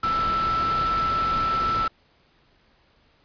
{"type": "tone in noise", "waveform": "sine", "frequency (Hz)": 1327, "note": "E6", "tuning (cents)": 11, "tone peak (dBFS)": -21, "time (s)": [0.03, 1.88], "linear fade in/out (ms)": 5, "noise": "pink", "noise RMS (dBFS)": -31, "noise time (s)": [0.03, 1.88], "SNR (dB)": 7, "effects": ["pink hiss -61 dBFS RMS until 3.24 s", "resampled to 11025 Hz"]}